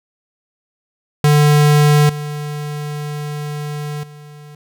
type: tone with level steps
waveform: square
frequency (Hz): 148.2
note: D3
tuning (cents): +16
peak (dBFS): -9 / -23 / -36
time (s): 1.24-4.55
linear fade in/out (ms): 2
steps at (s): 2.09 / 4.03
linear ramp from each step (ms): 5
effects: none